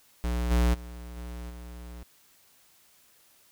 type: tone with level steps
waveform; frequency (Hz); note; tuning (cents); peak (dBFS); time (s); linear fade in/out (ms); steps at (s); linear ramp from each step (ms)
square; 60; B1; -49; -27 / -21 / -40 / -37 / -41; 0.24-2.03; 0; 0.5 / 0.73 / 1.16 / 1.49; 20
effects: white hiss -61 dBFS RMS until 3.51 s